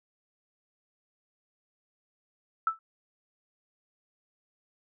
sine tone with exponential decay, 1318.5 Hz, E6, in tune, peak -19 dBFS, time 2.67-2.79 s, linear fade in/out 2 ms, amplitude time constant 24 ms, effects none

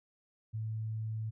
sine tone, 110 Hz, A2, in tune, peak -34 dBFS, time 0.53-1.31 s, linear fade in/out 20 ms, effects none

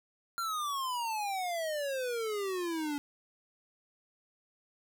square exponential sweep, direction down, 1390 to 284.1 Hz, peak -33 dBFS, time 0.38-2.98 s, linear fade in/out 0 ms, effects none

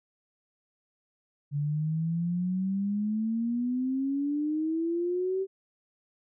sine exponential sweep, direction up, 142.4 to 388.8 Hz, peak -26 dBFS, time 1.51-5.47 s, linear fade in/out 50 ms, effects none

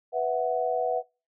sine chord, B suspended fourth, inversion none, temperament equal, 493.9 / 659.3 / 740 Hz, B4 / E5 / F#5, 0 / 0 / 0 cents, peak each -28 dBFS, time 0.12-1.03 s, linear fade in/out 50 ms, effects noise-tail reverb RT60 0.3 s tail -24 dB re dry

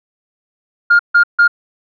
sine tone bursts, 1412 Hz, F6, 19 cents sharp, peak -4 dBFS, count 3, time 0.9-1.479 s, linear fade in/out 10 ms, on 93 ms, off 150 ms, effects tanh soft clip ceiling -3 dBFS

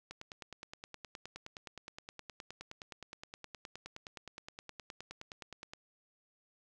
click train, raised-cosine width 0.2 ms, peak -28 dBFS, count 55, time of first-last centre 0.11-5.735 s, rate 9.6 Hz, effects none

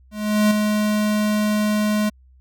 square tone with ADSR envelope, 211.1 Hz, G#3, 29 cents sharp, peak -13 dBFS, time 0.11-2.1 s, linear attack 400 ms, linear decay 5 ms, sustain -5 dB, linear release 16 ms, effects added 64 Hz sine -48 dBFS peak until 2.4 s

